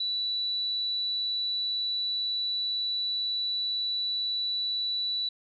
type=tone; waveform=sine; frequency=3951 Hz; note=B7; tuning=in tune; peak=-27 dBFS; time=0-5.29 s; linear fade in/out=5 ms; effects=none